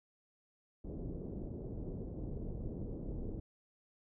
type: low-pass noise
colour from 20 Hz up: pink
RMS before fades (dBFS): -42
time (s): 0.84-3.4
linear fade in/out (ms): 5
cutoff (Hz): 460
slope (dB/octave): 24
effects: none